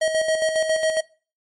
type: tone with tremolo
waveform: square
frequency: 635 Hz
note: D#5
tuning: 35 cents sharp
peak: -18 dBFS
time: 0.01-1.01 s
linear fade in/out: 10 ms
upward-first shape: square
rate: 7.3 Hz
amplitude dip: 50%
effects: noise-tail reverb RT60 0.4 s tail -23 dB re dry + MP3 48 kbps